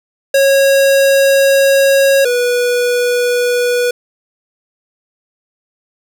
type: tone pair in turn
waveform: square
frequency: 548 / 488.2 Hz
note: C#5 / B4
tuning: -20 / -20 cents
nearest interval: major second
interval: 200 cents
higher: first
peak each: -8 / -12 dBFS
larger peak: first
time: 0.34-2.25 / 2.25-3.91 s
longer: first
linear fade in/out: 5 ms
effects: none